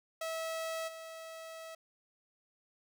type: tone with level steps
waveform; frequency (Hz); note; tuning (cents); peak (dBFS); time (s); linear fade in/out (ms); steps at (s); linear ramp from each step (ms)
sawtooth; 649; E5; -27; -32 / -41; 0.21-1.75; 5; 0.87; 20
effects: none